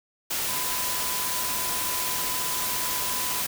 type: tone in noise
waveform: sine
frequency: 1003 Hz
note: B5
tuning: 26 cents sharp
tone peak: -35 dBFS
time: 0.48-3.42 s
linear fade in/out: 10 ms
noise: white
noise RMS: -28 dBFS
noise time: 0.3-3.47 s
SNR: -10 dB
effects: none